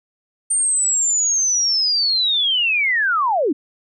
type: linear sweep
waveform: sine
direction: down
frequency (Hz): 8870 to 250.8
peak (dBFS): -15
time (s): 0.5-3.53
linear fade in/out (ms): 10
effects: none